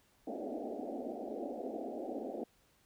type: band-pass noise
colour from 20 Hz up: pink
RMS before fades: -41 dBFS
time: 0.27-2.44 s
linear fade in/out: 5 ms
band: 220 to 770 Hz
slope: 96 dB/octave
effects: pink hiss -70 dBFS RMS until 2.85 s